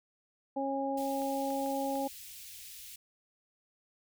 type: harmonic tone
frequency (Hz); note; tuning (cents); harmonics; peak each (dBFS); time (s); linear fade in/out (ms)
273.3; C#4; -24; 1 / 2 / 3; -35 / -35 / -35; 0.56-2.08; 10
type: band-stop noise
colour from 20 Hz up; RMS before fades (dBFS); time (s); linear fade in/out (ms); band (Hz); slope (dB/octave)
white; -48; 0.97-2.96; 5; 100 to 2300; 24
type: clicks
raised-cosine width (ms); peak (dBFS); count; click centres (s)
0.3; -36; 4; 1.219 / 1.505 / 1.661 / 1.956
effects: none